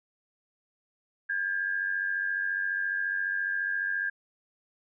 sine tone pair together, 1609.5 / 1704 Hz, G6 / G#6, +45 / +44 cents, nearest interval minor second, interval 99 cents, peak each -28 / -34 dBFS, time 1.29-4.1 s, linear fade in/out 10 ms, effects none

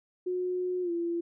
sine tone with pitch glide, 363.2 to 340.8 Hz, F#4 to F4, -32 to -42 cents, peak -28 dBFS, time 0.26-1.21 s, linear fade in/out 10 ms, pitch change -110 cents, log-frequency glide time 0.82-0.91 s, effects none

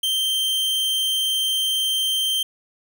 45% pulse tone, 3139 Hz, G7, 2 cents sharp, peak -19 dBFS, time 0.03-2.43 s, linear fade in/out 5 ms, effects none

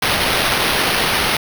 blue noise with sample-and-hold, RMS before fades -17 dBFS, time 0.02-1.37 s, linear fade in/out 5 ms, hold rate 7350 Hz, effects none

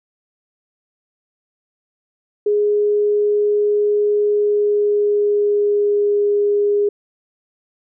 sine tone with pitch glide, 415.3 to 410.3 Hz, G#4 to G#4, 0 to -21 cents, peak -13 dBFS, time 2.46-6.89 s, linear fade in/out 5 ms, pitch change -21 cents, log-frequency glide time 4.27-6.28 s, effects none

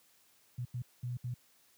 sine tone bursts at uneven times, 122.7 Hz, B2, 11 cents flat, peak -34 dBFS, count 4, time 0.58-0.65 / 0.74-0.82 / 1.03-1.17 / 1.24-1.34 s, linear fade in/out 5 ms, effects white hiss -67 dBFS RMS until 1.77 s + high-pass 80 Hz 12 dB/octave

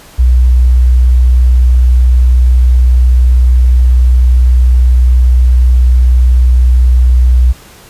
sine tone, 61.9 Hz, B1, 5 cents sharp, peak -3 dBFS, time 0.18-7.53 s, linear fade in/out 20 ms, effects pink hiss -37 dBFS RMS until 7.89 s + resampled to 32000 Hz

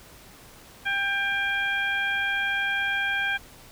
harmonic tone with a mistuned harmonic, 794 Hz, G5, 22 cents sharp, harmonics 1 / 2 / 3 / 4, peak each -34 / -25 / -30 / -34 dBFS, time 0.85-3.38 s, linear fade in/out 20 ms, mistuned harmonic 4, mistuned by +37 cents, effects pink hiss -49 dBFS RMS until 3.71 s

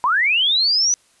sine linear sweep, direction up, 932.3 to 6030 Hz, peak -14 dBFS, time 0.04-0.94 s, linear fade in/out 0 ms, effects white hiss -57 dBFS RMS until 1.2 s + resampled to 24000 Hz

